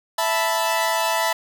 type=chord; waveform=sawtooth; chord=E suspended fourth; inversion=none; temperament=equal; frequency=659.3 / 880 / 987.8 Hz; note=E5 / A5 / B5; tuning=0 / 0 / 0 cents; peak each=-20 dBFS; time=0.18-1.33 s; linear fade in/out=5 ms; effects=none